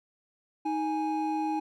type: tone pair together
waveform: triangle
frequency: 313.6 / 830.6 Hz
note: D#4 / G#5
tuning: +14 / 0 cents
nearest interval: octave + perfect fourth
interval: 1686 cents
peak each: -28 dBFS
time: 0.65-1.6 s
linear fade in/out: 10 ms
effects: none